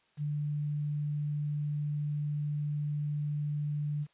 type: tone with quantisation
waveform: sine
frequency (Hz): 147.7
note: D3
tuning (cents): +10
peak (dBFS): -30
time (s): 0.17-4.07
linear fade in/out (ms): 50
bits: 10
effects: white hiss -69 dBFS RMS until 4.13 s + resampled to 8000 Hz